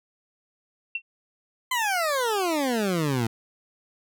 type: tone with exponential decay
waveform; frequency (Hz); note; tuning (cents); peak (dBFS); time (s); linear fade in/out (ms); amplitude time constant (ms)
sine; 2716; F7; -49; -22; 0.95-1.02; 5; 15
type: exponential sweep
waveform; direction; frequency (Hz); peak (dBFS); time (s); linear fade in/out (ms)
20% pulse; down; 1042 to 110; -18; 1.71-3.27; 5
effects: none